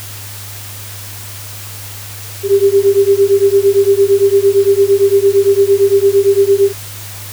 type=beating tone pair; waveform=sine; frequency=392 / 400.8 Hz; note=G4 / G4; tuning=0 / +38 cents; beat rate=8.8 Hz; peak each=-10 dBFS; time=2.43-6.73 s; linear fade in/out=50 ms; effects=added 101 Hz sine -30 dBFS peak until 7.32 s + white hiss -30 dBFS RMS until 7.32 s